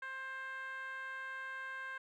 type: tone with band-pass filter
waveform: 10% pulse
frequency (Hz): 528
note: C5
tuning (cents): +16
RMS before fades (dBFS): -44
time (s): 0.02-1.98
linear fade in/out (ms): 5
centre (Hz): 1400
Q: 7.1
effects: none